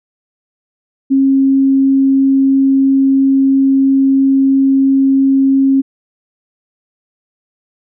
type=tone; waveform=sine; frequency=270.3 Hz; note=C#4; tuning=44 cents flat; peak=-7 dBFS; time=1.1-5.82 s; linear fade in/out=20 ms; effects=none